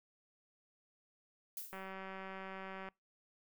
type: noise with exponential decay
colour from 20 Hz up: violet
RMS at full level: -41 dBFS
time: 1.57-1.93 s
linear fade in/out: 1 ms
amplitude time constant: 77 ms
type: click train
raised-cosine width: 0.5 ms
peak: -32 dBFS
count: 222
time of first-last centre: 1.73-2.887 s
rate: 191 Hz
effects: noise-tail reverb RT60 0.2 s tail -25 dB re dry